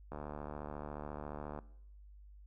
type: click train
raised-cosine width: 1 ms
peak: -29 dBFS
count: 110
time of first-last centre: 0.12-1.589 s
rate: 74.2 Hz
effects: noise-tail reverb RT60 0.7 s tail -20 dB re dry + added 50 Hz sine -53 dBFS peak until 2.46 s